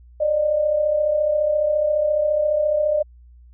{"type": "tone pair together", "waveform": "sine", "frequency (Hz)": [571, 605.5], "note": ["D5", "D#5"], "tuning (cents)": [-49, -47], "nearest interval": "minor second", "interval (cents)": 102, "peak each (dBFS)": [-25, -17], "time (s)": [0.2, 3.03], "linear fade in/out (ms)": 10, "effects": ["added 60 Hz sine -44 dBFS peak until 3.53 s"]}